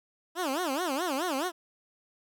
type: tone with vibrato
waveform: 15% pulse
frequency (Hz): 311.1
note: D#4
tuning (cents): 0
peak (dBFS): -22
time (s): 0.35-1.52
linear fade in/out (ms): 50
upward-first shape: sine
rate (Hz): 4.7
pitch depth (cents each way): 300
effects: none